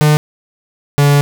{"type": "tone pair in turn", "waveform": "45% pulse", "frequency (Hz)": [150.7, 143.46], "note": ["D3", "D3"], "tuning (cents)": [45, -40], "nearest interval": "minor second", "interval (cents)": 85, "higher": "first", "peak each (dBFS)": [-7, -7], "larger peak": "neither", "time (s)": [[0.01, 0.17], [0.98, 1.21]], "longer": "second", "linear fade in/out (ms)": 0, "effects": []}